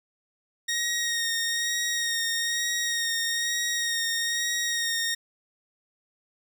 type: tone with vibrato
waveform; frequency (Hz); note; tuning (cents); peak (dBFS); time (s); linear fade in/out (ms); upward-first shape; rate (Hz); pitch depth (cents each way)
15% pulse; 1867; A#6; +2; -19; 0.68-5.15; 10; sine; 1.1; 21
effects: none